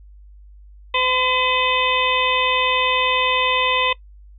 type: harmonic tone with a mistuned harmonic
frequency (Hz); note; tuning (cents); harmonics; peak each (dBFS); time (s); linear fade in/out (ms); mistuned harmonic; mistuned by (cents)
510; C5; -44; 1 / 2 / 4 / 5 / 6 / 7; -25 / -21 / -25 / -22 / -26 / -25; 0.94-3.93; 5; 4; -21
effects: noise-tail reverb RT60 0.1 s tail -20 dB re dry + added 50 Hz sine -41 dBFS peak until 4.38 s